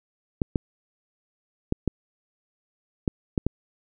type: clicks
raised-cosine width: 3 ms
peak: -9 dBFS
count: 7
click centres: 0.418 / 0.558 / 1.724 / 1.877 / 3.078 / 3.378 / 3.466 s
effects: none